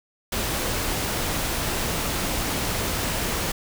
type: noise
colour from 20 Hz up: pink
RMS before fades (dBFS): -26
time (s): 0.32-3.52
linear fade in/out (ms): 5
effects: none